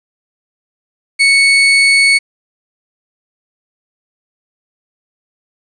35% pulse tone, 2216 Hz, C#7, 1 cent flat, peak -5 dBFS, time 1.19-2.19 s, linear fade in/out 20 ms, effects resampled to 22050 Hz + 7-bit

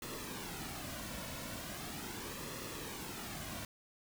pink noise with flanger, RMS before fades -44 dBFS, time 0.02-3.65 s, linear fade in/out 2 ms, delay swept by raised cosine 1.3 to 2.5 ms, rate 0.39 Hz, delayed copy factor -0.55, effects none

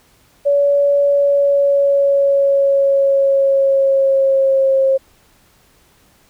sine tone with pitch glide, 568 to 536.1 Hz, C#5 to C5, +42 to +42 cents, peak -10 dBFS, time 0.45-4.98 s, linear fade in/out 20 ms, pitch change -100 cents, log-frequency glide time 1.02-4.85 s, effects pink hiss -53 dBFS RMS until 6.29 s

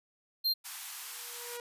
square tone, 4186 Hz, C8, in tune, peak -27 dBFS, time 0.44-0.54 s, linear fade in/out 20 ms
white high-pass noise, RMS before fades -42 dBFS, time 0.64-1.58 s, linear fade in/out 20 ms, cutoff 790 Hz, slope 48 dB/octave
sawtooth tone with exponential growth, 480 Hz, B4, 49 cents flat, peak -35 dBFS, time 0.91-1.6 s, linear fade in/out 1 ms, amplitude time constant 150 ms
effects resampled to 32000 Hz

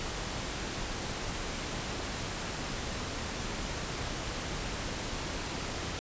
pink noise, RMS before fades -36 dBFS, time 0-5.99 s, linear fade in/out 0 ms, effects resampled to 16000 Hz

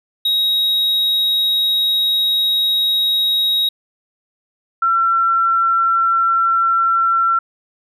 triangle / sine tone pair in turn, 3796 / 1353 Hz, A#7 / E6, +31 / +45 cents, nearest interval octave + tritone, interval 1786 cents, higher first, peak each -12 dBFS, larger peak neither, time 0.25-3.69 / 4.82-7.39 s, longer first, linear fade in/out 5 ms, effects none

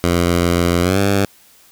10% pulse tone with pitch glide, 86.9 to 99.25 Hz, F2 to G2, -8 to +22 cents, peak -5 dBFS, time 0.04-1.25 s, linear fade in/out 0 ms, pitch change +230 cents, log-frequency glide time 0.81-1 s, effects white hiss -49 dBFS RMS until 1.71 s

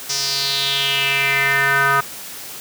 square tone with band-pass filter sweep, 138.59 Hz, C#3, in tune, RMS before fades -18 dBFS, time 0.09-2.01 s, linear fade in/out 10 ms, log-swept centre 5700 to 1300 Hz, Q 4.5, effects white hiss -33 dBFS RMS until 2.6 s + high-pass 80 Hz 12 dB/octave

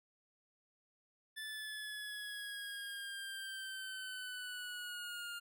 25% pulse linear sweep, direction down, 1754 to 1406 Hz, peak -39 dBFS, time 1.36-5.4 s, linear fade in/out 20 ms, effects none

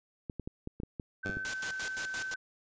clicks, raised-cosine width 3 ms, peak -25 dBFS, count 9, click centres 0.298 / 0.397 / 0.475 / 0.674 / 0.801 / 0.834 / 0.998 / 1.296 / 1.37 s
sine tone, 1534 Hz, G6, 38 cents flat, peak -35 dBFS, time 1.23-2.36 s, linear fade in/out 10 ms
10% pulse tone with exponential decay, 98 Hz, G2, in tune, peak -26 dBFS, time 1.25-1.56 s, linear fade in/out 5 ms, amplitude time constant 66 ms
white noise with tremolo, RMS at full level -37 dBFS, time 1.45-2.34 s, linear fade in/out 0 ms, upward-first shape square, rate 5.8 Hz, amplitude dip 80%
effects resampled to 16000 Hz

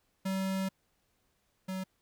square tone pair in turn, 191.2 / 188.35 Hz, G3 / F#3, -43 / +31 cents, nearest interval unison, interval 26 cents, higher first, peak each -31 / -35 dBFS, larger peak first, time 0.25-0.69 / 1.68-1.84 s, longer first, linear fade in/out 10 ms, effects pink hiss -75 dBFS RMS until 2.01 s

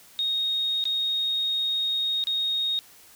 sine tone with dropouts, 3729 Hz, A#7, in tune, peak -23 dBFS, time 0.19-2.79 s, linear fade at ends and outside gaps 0 ms, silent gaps 0.84-0.854 / 2.239-2.271 s, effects white hiss -52 dBFS RMS until 3.15 s

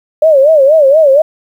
sine tone with vibrato, 586 Hz, D5, 4 cents flat, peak -3 dBFS, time 0.22-1.22 s, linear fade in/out 5 ms, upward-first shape sine, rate 4.2 Hz, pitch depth 170 cents each way, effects 7-bit

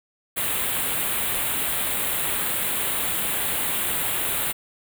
white band-stop noise, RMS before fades -25 dBFS, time 0.36-4.53 s, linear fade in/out 20 ms, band 3800 to 8100 Hz, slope 48 dB/octave, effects none

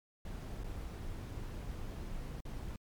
brown noise with dropouts, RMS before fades -42 dBFS, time 0.25-2.76 s, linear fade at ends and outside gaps 2 ms, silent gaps 0.636-0.642 / 2.405-2.452 s, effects MP3 96 kbps

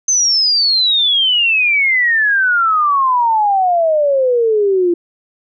sine exponential sweep, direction down, 6272 to 340 Hz, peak -10 dBFS, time 0.08-4.94 s, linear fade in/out 5 ms, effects none

